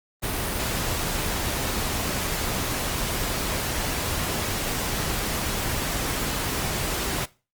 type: noise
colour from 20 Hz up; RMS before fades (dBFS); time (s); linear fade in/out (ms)
pink; -27; 0.22-7.26; 20
effects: noise-tail reverb RT60 0.3 s tail -19 dB re dry + Opus 32 kbps